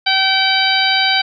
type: harmonic tone with a mistuned harmonic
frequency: 768 Hz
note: G5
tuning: 36 cents flat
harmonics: 1 / 2 / 3 / 4 / 5 / 6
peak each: -19 / -19 / -19 / -19 / -19 / -19 dBFS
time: 0.06-1.22 s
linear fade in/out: 10 ms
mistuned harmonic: 6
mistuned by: +22 cents
effects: none

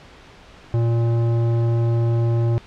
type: tone with tanh clipping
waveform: triangle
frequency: 116.54 Hz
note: A#2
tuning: in tune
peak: -18 dBFS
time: 0.74-2.58 s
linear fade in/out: 0 ms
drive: 18 dB
effects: pink hiss -45 dBFS RMS until 2.66 s + low-pass 4000 Hz 12 dB/octave

